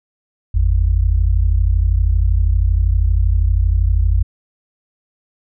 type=tone pair together; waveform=sine; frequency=50.55 / 83.2 Hz; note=G#1 / E2; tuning=-46 / +17 cents; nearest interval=major sixth; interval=863 cents; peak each=-13 / -15 dBFS; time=0.54-4.23 s; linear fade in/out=10 ms; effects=none